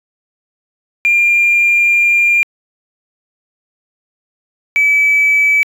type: tone pair in turn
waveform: triangle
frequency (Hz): 2396 / 2298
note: D7 / D7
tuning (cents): +34 / -38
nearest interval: minor second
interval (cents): 72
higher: first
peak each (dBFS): -5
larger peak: neither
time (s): 1.05-2.43 / 4.76-5.63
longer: first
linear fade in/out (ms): 0
effects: tanh soft clip ceiling -5 dBFS